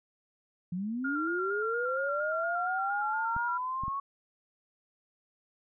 sine linear sweep, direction up, 169.7 to 1117 Hz, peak -31 dBFS, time 0.72-4 s, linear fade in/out 5 ms
sine tone with vibrato, 1396.9 Hz, F6, in tune, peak -31 dBFS, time 1.04-3.58 s, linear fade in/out 10 ms, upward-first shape square, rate 4.3 Hz, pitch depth 27 cents each way
clicks, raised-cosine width 5 ms, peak -28 dBFS, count 3, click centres 3.365 / 3.836 / 3.881 s
effects none

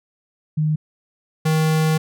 sine / square tone pair in turn, 153.9 / 157.5 Hz, D#3 / D#3, -19 / +21 cents, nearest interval unison, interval 40 cents, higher second, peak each -16 / -16 dBFS, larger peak neither, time 0.57-0.76 / 1.45-1.98 s, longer second, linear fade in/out 10 ms, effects none

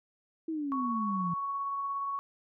sine exponential sweep, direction down, 329.6 to 167.1 Hz, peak -31 dBFS, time 0.48-1.34 s, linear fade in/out 5 ms
sine tone with tremolo, 1113 Hz, C#6, 7 cents sharp, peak -30 dBFS, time 0.72-2.19 s, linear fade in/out 0 ms, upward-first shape triangle, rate 17 Hz, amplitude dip 25%
effects none

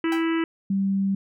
harmonic tone, 328.4 Hz, E4, 6 cents flat, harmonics 1 / 3 / 4 / 5 / 6 / 7 / 8 / 9, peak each -21 / -36 / -35 / -37 / -35 / -40 / -40 / -40 dBFS, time 0.04-0.44 s, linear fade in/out 2 ms
sawtooth tone with exponential decay, 786 Hz, G5, 4 cents sharp, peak -25 dBFS, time 0.12-0.28 s, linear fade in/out 2 ms, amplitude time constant 33 ms
sine tone, 195.3 Hz, G3, 6 cents flat, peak -20 dBFS, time 0.7-1.15 s, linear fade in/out 5 ms
effects none

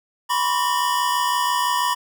square tone cluster, 982 / 1048 / 1137 / 1826 Hz, B5 / C6 / C#6 / A#6, -10 / +2 / +44 / -36 cents, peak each -21 / -28 / -28 / -30 dBFS, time 0.29-1.95 s, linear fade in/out 20 ms, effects none

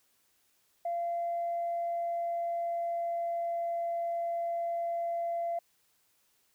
sine tone with pitch glide, 687 to 682.3 Hz, F5 to F5, -29 to -41 cents, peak -29 dBFS, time 0.85-5.59 s, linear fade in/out 5 ms, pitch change -12 cents, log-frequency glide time 0.98-3.8 s, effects tanh soft clip ceiling -26 dBFS + white hiss -71 dBFS RMS until 6.54 s

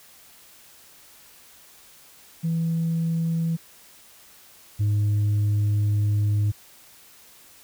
sine tone pair in turn, 164.9 / 103.88 Hz, E3 / G#2, +1 / +1 cents, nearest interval minor sixth, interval 800 cents, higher first, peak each -20 / -16 dBFS, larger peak second, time 2.43-3.57 / 4.79-6.52 s, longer second, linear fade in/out 20 ms, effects tanh soft clip ceiling -18 dBFS + white hiss -51 dBFS RMS until 7.63 s

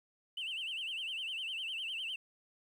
sine tone with vibrato, 2882 Hz, F#7, 46 cents flat, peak -35 dBFS, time 0.37-2.16 s, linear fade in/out 5 ms, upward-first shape sine, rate 9.9 Hz, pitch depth 160 cents each way, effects tanh soft clip ceiling -34 dBFS + 11-bit

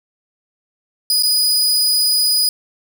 sawtooth tone with dropouts, 4958 Hz, D#8, 7 cents flat, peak -10 dBFS, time 1.1-2.49 s, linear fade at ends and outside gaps 1 ms, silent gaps 1.225-1.233 s, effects none

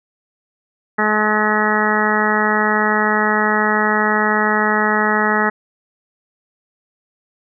harmonic tone, 212.9 Hz, G#3, 43 cents sharp, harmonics 1 / 2 / 3 / 4 / 5 / 6 / 7 / 8 / 9, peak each -21 / -22 / -26 / -21 / -26 / -21 / -25 / -22 / -21 dBFS, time 0.98-5.5 s, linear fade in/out 10 ms, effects none

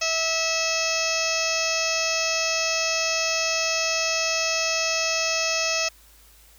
harmonic tone with a mistuned harmonic, 650 Hz, E5, 24 cents flat, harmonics 1 / 2 / 3 / 4 / 5 / 6 / 7 / 8 / 9 / 10, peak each -29 / -33 / -34 / -27 / -36 / -39 / -34 / -28 / -34 / -30 dBFS, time 0.01-5.89 s, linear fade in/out 10 ms, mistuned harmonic 7, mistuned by -47 cents, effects added 53 Hz sine -54 dBFS peak until 6.58 s + white hiss -54 dBFS RMS until 6.58 s

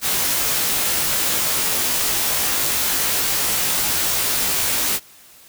white noise with comb filter, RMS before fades -20 dBFS, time 0.01-5 s, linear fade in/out 50 ms, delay 17 ms, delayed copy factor -0.8, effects white hiss -47 dBFS RMS until 5.48 s

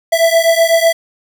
square beating tone pair, 659.3 / 667.3 Hz, E5 / E5, 0 / +21 cents, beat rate 8 Hz, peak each -12 / -13 dBFS, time 0.12-0.93 s, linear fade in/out 10 ms, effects none

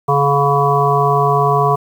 harmonic tone, 141.6 Hz, C#3, 37 cents sharp, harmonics 1 / 3 / 5 / 7 / 8, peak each -17 / -17 / -17 / -17 / -17 dBFS, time 0.08-1.76 s, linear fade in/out 10 ms, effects 7-bit

